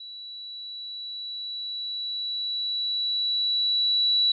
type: tone with level ramp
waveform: sine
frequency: 3932 Hz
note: B7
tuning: 8 cents flat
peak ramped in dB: -38 to -18 dBFS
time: 0-4.32 s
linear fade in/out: 5 ms
effects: none